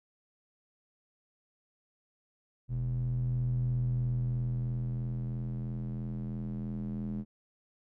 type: tone with band-pass filter sweep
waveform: square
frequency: 41.51 Hz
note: E1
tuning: 13 cents sharp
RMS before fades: -33 dBFS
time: 2.68-7.25 s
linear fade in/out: 50 ms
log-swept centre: 110 to 190 Hz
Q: 4.6
effects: none